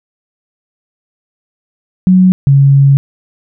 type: tone pair in turn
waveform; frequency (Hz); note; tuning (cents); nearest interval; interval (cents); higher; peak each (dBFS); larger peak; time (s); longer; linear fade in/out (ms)
sine; 185 / 138.59; F#3 / C#3; 0 / 0; perfect fourth; 500; first; -3; neither; 2.07-2.32 / 2.47-2.97; second; 0
effects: none